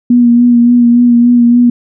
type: tone with vibrato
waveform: sine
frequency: 240 Hz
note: B3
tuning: 49 cents flat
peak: -3 dBFS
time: 0.1-1.7 s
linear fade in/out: 5 ms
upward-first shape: sine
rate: 3.5 Hz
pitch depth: 25 cents each way
effects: none